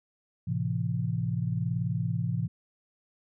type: chord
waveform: sine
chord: A minor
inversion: none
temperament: equal with one note detuned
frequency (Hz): 110 / 130.81 / 168.57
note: A2 / C3 / E3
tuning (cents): 0 / 0 / +39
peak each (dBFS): -31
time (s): 0.47-2.48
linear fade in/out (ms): 10
effects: none